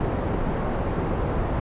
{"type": "low-pass noise", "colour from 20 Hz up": "pink", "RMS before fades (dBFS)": -25, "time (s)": [0, 1.6], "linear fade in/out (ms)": 5, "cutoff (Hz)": 950, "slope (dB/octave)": 12, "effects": ["resampled to 8000 Hz"]}